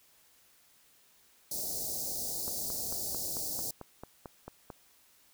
white band-stop noise, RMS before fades -36 dBFS, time 1.51-3.71 s, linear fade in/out 5 ms, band 770 to 4400 Hz, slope 48 dB/octave
click train, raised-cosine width 1 ms, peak -28 dBFS, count 11, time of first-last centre 2.48-4.702 s, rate 4.5 Hz
effects white hiss -64 dBFS RMS until 5.33 s

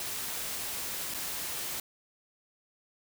white noise with dropouts, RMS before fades -36 dBFS, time 0-1.8 s, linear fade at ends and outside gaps 2 ms, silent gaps 1.14-1.144 s, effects none

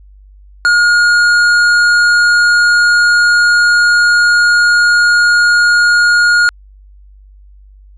sine tone with tanh clipping, 1430 Hz, F6, 41 cents sharp, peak -8 dBFS, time 0.65-6.49 s, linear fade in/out 0 ms, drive 11 dB, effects added 49 Hz sine -37 dBFS peak until 7.97 s + resampled to 24000 Hz

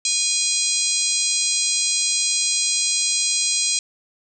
harmonic tone, 819 Hz, G#5, 24 cents flat, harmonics 3 / 4 / 5 / 6 / 7 / 8 / 9 / 10, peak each -29 / -30 / -25 / -27 / -27 / -25 / -27 / -26 dBFS, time 0.05-3.79 s, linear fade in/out 2 ms, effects none

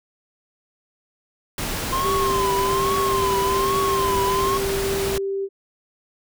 pink noise, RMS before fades -27 dBFS, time 1.58-5.18 s, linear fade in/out 2 ms
triangle tone with vibrato, 1046.5 Hz, C6, in tune, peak -19 dBFS, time 1.92-4.58 s, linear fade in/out 10 ms, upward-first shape triangle, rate 1.2 Hz, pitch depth 120 cents each way
sine tone, 392 Hz, G4, in tune, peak -22 dBFS, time 2.02-5.49 s, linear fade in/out 50 ms
effects none

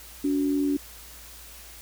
sine tone pair together, 286.3 / 368.9 Hz, D4 / F#4, -44 / -5 cents, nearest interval major third, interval 439 cents, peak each -22 / -31 dBFS, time 0.24-0.77 s, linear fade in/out 5 ms, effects added 57 Hz sine -49 dBFS peak until 1.81 s + white hiss -46 dBFS RMS until 1.81 s

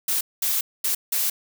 blue noise bursts at uneven times, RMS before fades -23 dBFS, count 4, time 0.08-0.21 / 0.42-0.61 / 0.84-0.95 / 1.12-1.3 s, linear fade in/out 5 ms, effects none

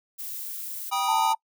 violet noise, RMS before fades -35 dBFS, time 0.18-0.91 s, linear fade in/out 20 ms
square chord, G augmented, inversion none, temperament equal with one note detuned, 784 / 966.3 / 1244.5 Hz, G5 / B5 / D#6, 0 / -38 / 0 cents, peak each -29 dBFS, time 0.91-1.34 s, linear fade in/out 20 ms
sine tone, 892 Hz, A5, 23 cents sharp, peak -22 dBFS, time 1.08-1.35 s, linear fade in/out 5 ms
effects noise-tail reverb RT60 0.1 s tail -26 dB re dry

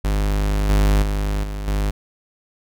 45% pulse tone with level steps, 50.6 Hz, G#1, 44 cents flat, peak -17 / -13 / -19 / -25 / -18 dBFS, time 0.04-1.91 s, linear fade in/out 10 ms, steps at 0.69 / 1.02 / 1.43 / 1.67 s, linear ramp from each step 10 ms, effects none

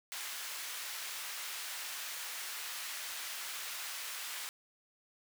pink high-pass noise, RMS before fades -42 dBFS, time 0.12-4.49 s, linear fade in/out 0 ms, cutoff 1500 Hz, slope 12 dB/octave, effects none

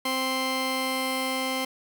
15% pulse tone pair together, 261.6 / 1046.5 Hz, C4 / C6, 0 / 0 cents, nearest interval 2 octaves, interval 2400 cents, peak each -22 dBFS, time 0.05-1.65 s, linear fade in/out 5 ms, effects none

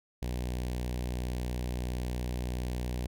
sawtooth tone with notch filter, 61.5 Hz, B1, 7 cents flat, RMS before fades -34 dBFS, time 0.22-3.07 s, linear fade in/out 5 ms, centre 1300 Hz, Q 1.2, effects none

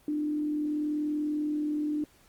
sine tone with frequency modulation, 299.7 Hz, D4, 35 cents sharp, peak -27 dBFS, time 0.08-2.04 s, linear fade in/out 2 ms, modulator 40.6 Hz, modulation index 0.26, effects pink hiss -61 dBFS RMS until 2.28 s + Opus 32 kbps

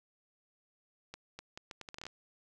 accelerating click train, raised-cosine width 0.2 ms, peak -27 dBFS, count 12, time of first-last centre 1.14-2.067 s, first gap 250 ms, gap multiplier 0.74, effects none

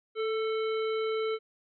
harmonic tone with a mistuned harmonic, 439.9 Hz, A4, in tune, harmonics 1 / 3 / 5 / 7 / 9, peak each -28 / -38 / -42 / -45 / -47 dBFS, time 0.15-1.39 s, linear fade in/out 50 ms, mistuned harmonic 3, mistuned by +22 cents, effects none

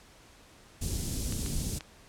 pink band-stop noise, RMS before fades -32 dBFS, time 0.81-1.79 s, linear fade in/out 10 ms, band 250 to 6500 Hz, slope 12 dB/octave
clicks, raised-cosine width 0.2 ms, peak -23 dBFS, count 3, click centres 1.324 / 1.462 / 1.808 s
effects pink hiss -56 dBFS RMS until 2.08 s + low-pass 10000 Hz 12 dB/octave

